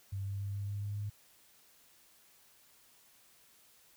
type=tone with pitch steps; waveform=sine; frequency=98 / 98.85 / 99.71 / 100.58 / 101.46 / 102.34 / 103.23 Hz; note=G2 / G2 / G2 / G2 / G#2 / G#2 / G#2; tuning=0 / +15 / +30 / +45 / -40 / -25 / -10 cents; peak=-35 dBFS; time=0.12-1.1 s; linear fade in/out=10 ms; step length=140 ms; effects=white hiss -64 dBFS RMS until 3.96 s